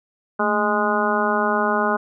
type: harmonic tone with a mistuned harmonic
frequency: 207.7 Hz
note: G#3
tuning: in tune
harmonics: 1 / 2 / 3 / 4 / 5 / 6 / 7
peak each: -25 / -25 / -25 / -25 / -25 / -25 / -25 dBFS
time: 0.39-1.97 s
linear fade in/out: 10 ms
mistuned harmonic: 1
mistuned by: +100 cents
effects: none